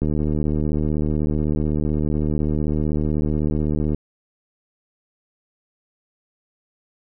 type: click train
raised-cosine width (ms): 3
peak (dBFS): -10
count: 299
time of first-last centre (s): 0.02-3.946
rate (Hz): 75.9
effects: none